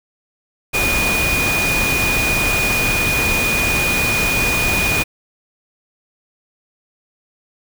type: tone in noise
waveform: sine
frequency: 2459 Hz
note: D#7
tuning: 21 cents flat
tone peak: -17 dBFS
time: 0.73-5.04 s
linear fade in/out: 20 ms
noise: pink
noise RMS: -20 dBFS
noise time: 0.73-5.04 s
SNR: 0 dB
effects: none